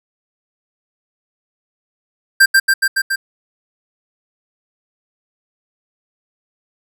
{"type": "tone with echo", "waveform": "square", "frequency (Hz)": 1580, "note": "G6", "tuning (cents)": 13, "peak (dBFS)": -6, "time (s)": [2.4, 2.46], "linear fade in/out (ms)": 10, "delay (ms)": 140, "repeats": 5, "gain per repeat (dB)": -2, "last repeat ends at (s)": 3.16, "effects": []}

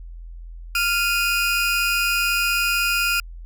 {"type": "tone pair together", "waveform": "30% pulse", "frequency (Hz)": [1396.9, 2489], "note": ["F6", "D#7"], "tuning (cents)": [0, 0], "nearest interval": "minor seventh", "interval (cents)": 1000, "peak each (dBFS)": -19, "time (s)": [0.75, 3.2], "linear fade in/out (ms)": 2, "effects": ["added 42 Hz sine -34 dBFS peak until 3.45 s"]}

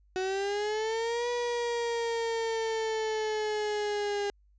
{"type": "linear two-way sweep", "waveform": "35% pulse", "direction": "up then down", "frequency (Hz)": [370, 484.4, 404.7], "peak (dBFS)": -27, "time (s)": [0.16, 4.3], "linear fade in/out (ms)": 0, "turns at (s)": 1.29, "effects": ["added 50 Hz sine -60 dBFS peak until 4.58 s", "resampled to 16000 Hz"]}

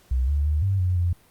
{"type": "tone with pitch steps", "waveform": "sine", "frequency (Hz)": [63.5, 72.2, 75.5, 97.3, 90.7, 87.6], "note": ["B1", "D2", "D2", "G2", "F#2", "F2"], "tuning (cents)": [49, -29, 48, -12, -34, 6], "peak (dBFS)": -19, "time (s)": [0.11, 1.13], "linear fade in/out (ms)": 5, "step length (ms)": 170, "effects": ["pink hiss -57 dBFS RMS until 1.3 s", "Opus 48 kbps"]}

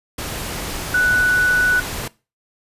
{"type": "tone in noise", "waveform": "sine", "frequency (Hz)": 1482, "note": "F#6", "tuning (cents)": 2, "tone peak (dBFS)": -13, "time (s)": [0.94, 1.8], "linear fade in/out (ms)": 5, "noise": "pink", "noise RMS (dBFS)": -27, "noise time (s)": [0.18, 2.08], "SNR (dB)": 11, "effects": ["noise-tail reverb RT60 0.3 s tail -21 dB re dry", "resampled to 32000 Hz"]}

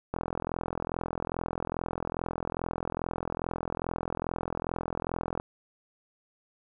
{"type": "click train", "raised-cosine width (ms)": 1, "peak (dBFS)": -17, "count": 224, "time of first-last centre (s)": [0.14, 5.399], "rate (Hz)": 42.4, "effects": []}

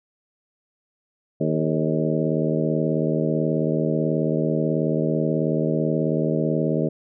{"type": "harmonic tone with a mistuned harmonic", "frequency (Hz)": 78.4, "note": "D#2", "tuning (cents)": 14, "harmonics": [2, 3, 4, 5, 6, 7, 8], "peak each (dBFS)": [-24, -26, -27, -28, -29, -29, -30], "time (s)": [1.4, 6.89], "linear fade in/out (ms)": 10, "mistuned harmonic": 6, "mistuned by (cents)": -58, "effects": []}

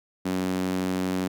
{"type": "tone with high-pass filter", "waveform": "sawtooth", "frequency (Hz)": 92.5, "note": "F#2", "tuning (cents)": 0, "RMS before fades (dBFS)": -27, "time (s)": [0.25, 1.28], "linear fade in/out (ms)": 10, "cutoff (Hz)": 230, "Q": 3, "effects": []}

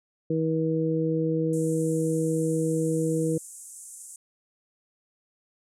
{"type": "harmonic tone", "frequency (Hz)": 160.5, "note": "E3", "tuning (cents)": -46, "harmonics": [1, 2, 3], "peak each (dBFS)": [-27, -27, -27], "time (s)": [0.3, 3.38], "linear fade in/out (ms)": 5}
{"type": "band-pass noise", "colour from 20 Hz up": "white", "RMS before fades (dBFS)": -44, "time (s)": [1.53, 4.16], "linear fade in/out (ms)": 2, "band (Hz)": [7000, 10000], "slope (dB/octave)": 48}
{"effects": []}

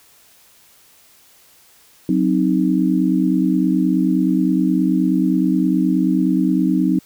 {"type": "chord", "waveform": "sine", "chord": "C diminished", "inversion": "second", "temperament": "equal", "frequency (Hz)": [185, 261.6, 311.1], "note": ["Gb3", "C4", "Eb4"], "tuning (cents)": [0, 0, 0], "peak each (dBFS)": -18, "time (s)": [2.09, 6.99], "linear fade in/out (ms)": 2, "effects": ["white hiss -51 dBFS RMS until 7.05 s"]}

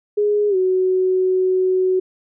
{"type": "tone with pitch glide", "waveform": "sine", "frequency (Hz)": [415.3, 372.1], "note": ["G#4", "F#4"], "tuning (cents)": [0, 10], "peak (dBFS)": -14, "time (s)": [0.17, 2], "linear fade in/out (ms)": 10, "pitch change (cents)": -190, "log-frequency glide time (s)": [0.49, 0.56], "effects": []}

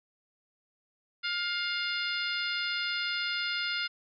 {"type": "harmonic tone", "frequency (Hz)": 706, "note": "F5", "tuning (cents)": 19, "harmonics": [2, 3, 4, 5, 6, 7], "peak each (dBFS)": [-34, -36, -37, -38, -39, -39], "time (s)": [1.23, 3.88], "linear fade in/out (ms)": 20, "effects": []}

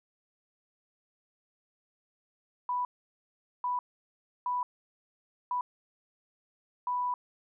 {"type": "tone bursts at uneven times", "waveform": "sine", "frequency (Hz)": 987.8, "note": "B5", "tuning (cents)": 0, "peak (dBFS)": -28, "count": 5, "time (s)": [[2.69, 2.85], [3.64, 3.79], [4.46, 4.63], [5.51, 5.61], [6.87, 7.14]], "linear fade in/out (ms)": 2, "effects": []}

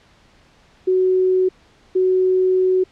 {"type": "tone pair in turn", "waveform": "sine", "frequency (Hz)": [371.7, 371.7], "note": ["F#4", "F#4"], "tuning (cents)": [8, 8], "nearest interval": "unison", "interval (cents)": 0, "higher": "neither", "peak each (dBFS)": -13, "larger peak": "neither", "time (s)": [[0.87, 1.49], [1.95, 2.84]], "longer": "second", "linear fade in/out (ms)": 10, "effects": ["pink hiss -53 dBFS RMS until 2.91 s", "low-pass 5000 Hz 12 dB/octave"]}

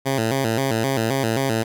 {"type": "tone with vibrato", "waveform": "10% pulse", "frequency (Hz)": 123.47, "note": "B2", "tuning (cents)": 0, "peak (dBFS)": -11, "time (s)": [0.05, 1.64], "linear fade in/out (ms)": 20, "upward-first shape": "square", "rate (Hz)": 3.8, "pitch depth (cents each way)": 160, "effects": []}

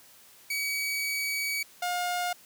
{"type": "tone pair in turn", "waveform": "sawtooth", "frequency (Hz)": [2269, 712.2], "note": ["C#7", "F5"], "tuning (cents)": [40, 34], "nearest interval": "octave + minor sixth", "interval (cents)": 2006, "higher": "first", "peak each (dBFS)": [-25, -24], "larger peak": "second", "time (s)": [[0.5, 1.63], [1.82, 2.33]], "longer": "first", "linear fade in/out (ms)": 5, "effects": ["white hiss -55 dBFS RMS until 2.45 s", "high-pass 80 Hz 12 dB/octave"]}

